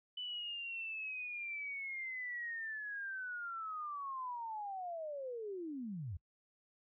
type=linear sweep; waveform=sine; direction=down; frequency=3000 to 75.8 Hz; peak=-40 dBFS; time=0.17-6.17 s; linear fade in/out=5 ms; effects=noise-tail reverb RT60 0.1 s tail -23 dB re dry